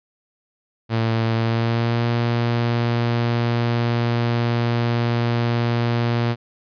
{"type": "tone with pitch glide", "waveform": "sawtooth", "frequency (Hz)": [113.6, 118.22], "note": ["A#2", "A#2"], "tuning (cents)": [-44, 25], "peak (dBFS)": -14, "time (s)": [0.89, 6.36], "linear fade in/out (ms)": 50, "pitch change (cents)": 69, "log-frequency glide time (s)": [1.34, 2.06], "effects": ["resampled to 11025 Hz"]}